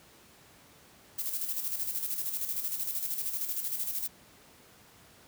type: noise with tremolo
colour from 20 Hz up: violet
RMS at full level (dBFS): -32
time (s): 1.18-4.08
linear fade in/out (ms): 10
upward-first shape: square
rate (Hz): 13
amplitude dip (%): 50
effects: pink hiss -57 dBFS RMS until 5.27 s + high-pass 80 Hz 12 dB/octave